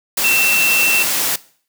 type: tone in noise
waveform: sine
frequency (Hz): 2690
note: E7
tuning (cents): +34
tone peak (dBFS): -13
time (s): 0.24-1.03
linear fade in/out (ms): 5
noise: white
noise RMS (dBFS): -18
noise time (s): 0.17-1.36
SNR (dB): +2
effects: noise-tail reverb RT60 0.5 s tail -20 dB re dry + high-pass 150 Hz 12 dB/octave